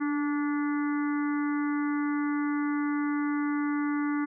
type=harmonic tone with a mistuned harmonic; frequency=290 Hz; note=D4; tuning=22 cents flat; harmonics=1 / 3 / 4 / 5 / 6 / 7; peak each=-26 / -41 / -38 / -40 / -44 / -43 dBFS; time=0-4.26 s; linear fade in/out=20 ms; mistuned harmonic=1; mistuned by=+21 cents; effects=none